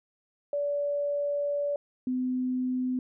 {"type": "tone pair in turn", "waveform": "sine", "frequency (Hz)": [576, 254], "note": ["D5", "B3"], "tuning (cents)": [-34, 49], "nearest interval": "octave + major second", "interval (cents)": 1417, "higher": "first", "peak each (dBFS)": -26, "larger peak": "neither", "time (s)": [[0.53, 1.76], [2.07, 2.99]], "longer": "first", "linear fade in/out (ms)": 2, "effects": []}